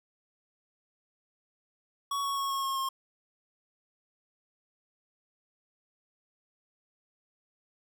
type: tone with pitch steps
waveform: square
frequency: 1120 / 1110.3 / 1100.8 / 1091.3 / 1081.8 / 1072.5 Hz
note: C#6 / C#6 / C#6 / C#6 / C#6 / C6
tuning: +18 / +2 / -12 / -27 / -43 / +42 cents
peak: -30 dBFS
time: 2.11-2.89 s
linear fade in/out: 5 ms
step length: 130 ms
effects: none